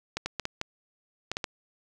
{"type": "clicks", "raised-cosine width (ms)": 0.2, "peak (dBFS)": -13, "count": 8, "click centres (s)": [0.17, 0.26, 0.397, 0.454, 0.614, 1.316, 1.369, 1.442], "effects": []}